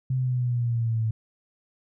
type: exponential sweep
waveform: sine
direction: down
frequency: 130.81 to 110 Hz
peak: -22 dBFS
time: 0.1-1.11 s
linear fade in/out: 5 ms
effects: none